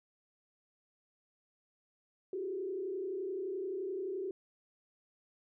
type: tone with frequency modulation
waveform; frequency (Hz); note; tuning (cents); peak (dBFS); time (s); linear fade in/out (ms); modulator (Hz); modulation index
sine; 381.3; G4; -48; -35; 2.33-4.31; 2; 31.6; 0.92
effects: none